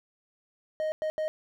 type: tone bursts at uneven times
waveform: triangle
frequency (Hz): 622.3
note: D#5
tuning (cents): 0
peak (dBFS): -25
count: 3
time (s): 0.8-0.92 / 1.02-1.1 / 1.18-1.28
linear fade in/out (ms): 0
effects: none